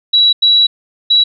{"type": "tone bursts at uneven times", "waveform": "sine", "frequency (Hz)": 3907, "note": "B7", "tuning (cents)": -19, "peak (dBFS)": -6, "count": 3, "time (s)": [[0.13, 0.33], [0.42, 0.67], [1.1, 1.24]], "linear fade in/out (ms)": 10, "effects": []}